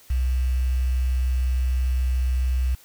sine tone with quantisation, 63.3 Hz, B1, 43 cents sharp, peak -19 dBFS, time 0.1-2.75 s, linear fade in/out 5 ms, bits 7, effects white hiss -52 dBFS RMS until 2.84 s

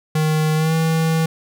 square tone with pitch glide, 155.56 to 161.6 Hz, D#3 to E3, 0 to -34 cents, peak -16 dBFS, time 0.15-1.26 s, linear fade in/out 5 ms, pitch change +66 cents, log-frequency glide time 0.55-0.74 s, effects none

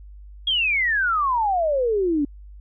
sine exponential sweep, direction down, 3330 to 277.2 Hz, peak -18 dBFS, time 0.47-2.25 s, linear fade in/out 5 ms, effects added 50 Hz sine -39 dBFS peak until 2.6 s

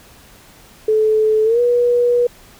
sine tone with pitch glide, 433.6 to 483.9 Hz, A4 to B4, -25 to -35 cents, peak -11 dBFS, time 0.88-2.27 s, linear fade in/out 5 ms, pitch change +190 cents, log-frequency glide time 1.44-1.6 s, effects pink hiss -45 dBFS RMS until 2.59 s

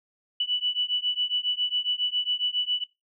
sine beating tone pair, 2960 / 2967.3 Hz, F#7 / F#7, 0 / +4 cents, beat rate 7.3 Hz, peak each -27 dBFS, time 0.4-2.84 s, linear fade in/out 5 ms, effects noise-tail reverb RT60 0.2 s tail -20 dB re dry

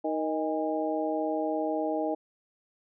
harmonic tone with a mistuned harmonic, 156.3 Hz, D#3, 8 cents sharp, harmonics 2 / 3 / 4 / 5, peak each -31 / -34 / -31 / -34 dBFS, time 0.04-2.15 s, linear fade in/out 10 ms, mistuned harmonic 5, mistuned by +71 cents, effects none

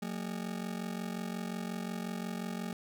40% pulse ring-modulated tone, 203.9 Hz, G#3, 32 cents flat, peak -32 dBFS, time 0.02-2.73 s, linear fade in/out 2 ms, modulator 22.8 Hz, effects none

